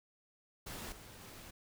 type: noise with level steps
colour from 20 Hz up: pink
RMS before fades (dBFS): -45 / -54 / -52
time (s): 0.66-1.51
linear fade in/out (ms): 10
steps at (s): 0.92 / 1.21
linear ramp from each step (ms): 2
effects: none